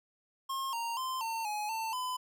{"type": "tone with pitch steps", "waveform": "square", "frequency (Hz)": [1073, 928, 1038, 905, 841, 894, 1009], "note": ["C6", "A#5", "C6", "A5", "G#5", "A5", "B5"], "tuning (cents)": [43, -8, -14, 48, 22, 27, 37], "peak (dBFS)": -34, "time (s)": [0.49, 2.17], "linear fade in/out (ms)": 10, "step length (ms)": 240, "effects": []}